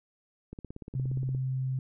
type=click train; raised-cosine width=3 ms; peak=-28 dBFS; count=15; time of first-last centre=0.53-1.349 s; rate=17.1 Hz
type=tone; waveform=sine; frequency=130.81 Hz; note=C3; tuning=in tune; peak=-28 dBFS; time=0.95-1.79 s; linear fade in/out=2 ms
effects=none